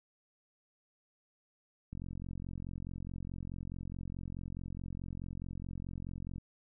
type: click train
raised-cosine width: 5 ms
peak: -30 dBFS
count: 200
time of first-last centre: 1.93-6.382 s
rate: 44.7 Hz
effects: none